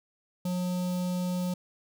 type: tone with notch filter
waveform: square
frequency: 180.2 Hz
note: F#3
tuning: 45 cents flat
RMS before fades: -30 dBFS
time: 0.45-1.54 s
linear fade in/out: 5 ms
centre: 1800 Hz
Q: 0.67
effects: none